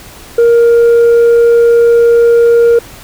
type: tone with tanh clipping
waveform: sine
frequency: 468.6 Hz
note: A#4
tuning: 9 cents sharp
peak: -4 dBFS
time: 0.38-2.79 s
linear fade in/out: 5 ms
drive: 2 dB
effects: pink hiss -33 dBFS RMS until 3.03 s